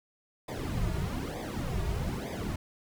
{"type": "noise with flanger", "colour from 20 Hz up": "brown", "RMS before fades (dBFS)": -33, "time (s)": [0.48, 2.56], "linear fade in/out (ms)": 5, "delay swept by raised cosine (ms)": [0.7, 3.9], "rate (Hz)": 1.1, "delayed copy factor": -0.95, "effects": []}